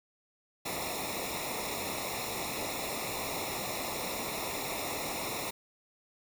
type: noise with comb filter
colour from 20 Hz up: pink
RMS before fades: -36 dBFS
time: 0.65-5.51 s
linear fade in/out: 10 ms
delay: 0.64 ms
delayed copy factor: -0.9
effects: none